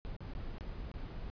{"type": "noise with dropouts", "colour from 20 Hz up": "brown", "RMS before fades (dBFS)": -42, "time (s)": [0.05, 1.3], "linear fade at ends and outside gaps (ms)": 0, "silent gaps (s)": [[0.165, 0.206], [0.336, 0.351], [0.583, 0.609], [0.915, 0.94]], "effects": ["resampled to 11025 Hz"]}